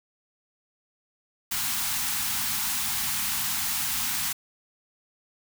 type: band-stop noise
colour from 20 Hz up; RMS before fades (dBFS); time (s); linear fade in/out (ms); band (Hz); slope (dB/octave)
white; -28; 1.51-4.33; 10; 280 to 740; 96
effects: none